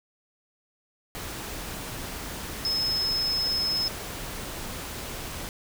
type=tone in noise; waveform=sine; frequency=5180 Hz; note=E8; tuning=31 cents flat; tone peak=-24 dBFS; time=2.65-3.88 s; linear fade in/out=0 ms; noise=pink; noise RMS=-36 dBFS; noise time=1.15-5.49 s; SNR=+9 dB; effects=none